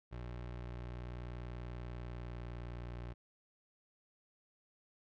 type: tone with pitch glide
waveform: 25% pulse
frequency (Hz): 60.5 to 59.63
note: B1 to A#1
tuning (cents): -35 to +40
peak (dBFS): -39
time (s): 0.11-3.14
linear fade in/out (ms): 20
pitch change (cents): -25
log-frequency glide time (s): 1.19-2.54
effects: low-pass 3000 Hz 12 dB/octave